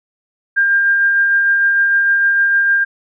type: tone with tremolo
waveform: sine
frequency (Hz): 1600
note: G6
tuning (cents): +35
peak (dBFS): -9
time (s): 0.56-2.85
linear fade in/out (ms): 20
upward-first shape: sine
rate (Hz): 6.6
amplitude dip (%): 25
effects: none